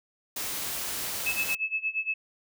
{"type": "noise", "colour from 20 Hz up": "white", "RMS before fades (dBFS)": -33, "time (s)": [0.36, 1.55], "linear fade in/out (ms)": 5}
{"type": "tone with tremolo", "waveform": "sine", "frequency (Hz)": 2602, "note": "E7", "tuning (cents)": -23, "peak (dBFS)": -24, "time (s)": [1.26, 2.14], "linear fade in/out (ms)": 5, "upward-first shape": "sine", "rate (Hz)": 8.6, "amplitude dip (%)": 90}
{"effects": []}